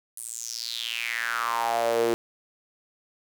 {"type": "tone with high-pass filter sweep", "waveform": "sawtooth", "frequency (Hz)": 116.54, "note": "A#2", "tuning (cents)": 0, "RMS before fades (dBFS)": -28, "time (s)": [0.17, 2.14], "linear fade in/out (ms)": 0, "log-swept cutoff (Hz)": [10000, 370], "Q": 5.8, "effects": ["8-bit"]}